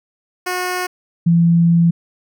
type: tone pair in turn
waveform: 10% pulse / sine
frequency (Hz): 363 / 169.1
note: F#4 / E3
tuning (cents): -33 / +44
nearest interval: octave + minor second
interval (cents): 1323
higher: first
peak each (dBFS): -11 / -9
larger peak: second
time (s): 0.46-0.87 / 1.26-1.91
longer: second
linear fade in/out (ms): 10
effects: none